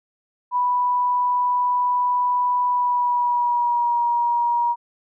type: tone with pitch glide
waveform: sine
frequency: 986 to 951.3 Hz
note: B5 to A#5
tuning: -3 to +35 cents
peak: -17 dBFS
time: 0.51-4.76 s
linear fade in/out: 50 ms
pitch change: -62 cents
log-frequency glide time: 2.67-3.98 s
effects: none